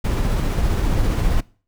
brown noise with tremolo, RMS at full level -17 dBFS, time 0.04-1.41 s, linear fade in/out 10 ms, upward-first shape triangle, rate 15 Hz, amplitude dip 30%, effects noise-tail reverb RT60 0.4 s tail -22 dB re dry

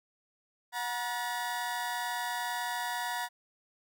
30% pulse tone cluster, 729 / 958 / 1742 Hz, F#5 / A#5 / A6, -26 / +47 / -18 cents, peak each -35 / -32 / -38 dBFS, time 0.72-3.29 s, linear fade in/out 50 ms, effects none

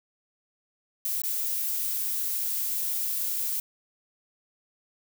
violet noise with dropouts, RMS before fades -29 dBFS, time 1.05-3.6 s, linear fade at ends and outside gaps 2 ms, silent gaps 1.219-1.236 s, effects none

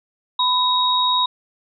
sine tone pair together, 1000 / 3779 Hz, B5 / A#7, +21 / +23 cents, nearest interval octave + major seventh, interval 2302 cents, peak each -18 dBFS, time 0.39-1.26 s, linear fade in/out 5 ms, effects none

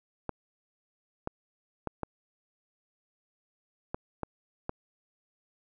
clicks, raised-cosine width 1 ms, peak -18 dBFS, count 7, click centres 0.293 / 1.274 / 1.873 / 2.033 / 3.945 / 4.233 / 4.694 s, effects none

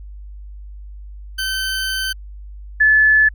20% pulse / sine tone pair in turn, 1538 / 1729.7 Hz, G6 / A6, -33 / -30 cents, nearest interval major second, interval 203 cents, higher second, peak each -15 / -9 dBFS, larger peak second, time 1.38-2.13 / 2.8-3.29 s, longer first, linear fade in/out 10 ms, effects added 50 Hz sine -32 dBFS peak until 3.34 s

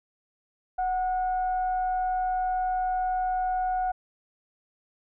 sine tone with frequency modulation, 740 Hz, F#5, in tune, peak -24 dBFS, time 0.78-3.92 s, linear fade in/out 10 ms, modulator 711 Hz, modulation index 0.3, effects none

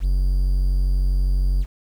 triangle tone, 46.25 Hz, F#1, in tune, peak -14 dBFS, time 0-1.66 s, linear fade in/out 50 ms, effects 8-bit

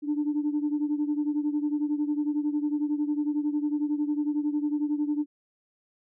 sine beating tone pair, 293.7 / 304.7 Hz, D4 / D#4, 0 / -36 cents, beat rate 11 Hz, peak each -25 / -29 dBFS, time 0.02-5.26 s, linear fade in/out 50 ms, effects tanh soft clip ceiling -19 dBFS

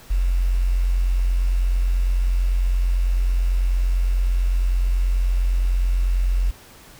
sine tone with quantisation, 44.51 Hz, F1, 34 cents sharp, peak -16 dBFS, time 0.1-6.51 s, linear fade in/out 10 ms, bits 7, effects pink hiss -46 dBFS RMS until 6.99 s

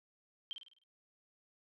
sine tone with echo, 3145 Hz, G7, 5 cents sharp, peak -38 dBFS, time 0.51-0.53 s, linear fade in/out 0 ms, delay 51 ms, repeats 6, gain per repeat -6 dB, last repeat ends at 0.836 s, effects none

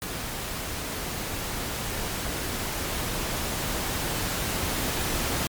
pink noise with level ramp, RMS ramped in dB -33 to -27 dBFS, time 0.02-5.47 s, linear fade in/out 0 ms, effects MP3 96 kbps

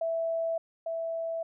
sine tone pair in turn, 659.3 / 659.3 Hz, E5 / E5, 0 / 0 cents, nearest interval unison, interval 0 cents, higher neither, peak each -27 / -30 dBFS, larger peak first, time 0.01-0.58 / 0.86-1.43 s, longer neither, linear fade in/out 5 ms, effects none

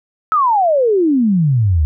sine exponential sweep, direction down, 1318.5 to 71.9 Hz, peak -10 dBFS, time 0.32-1.85 s, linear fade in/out 0 ms, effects none

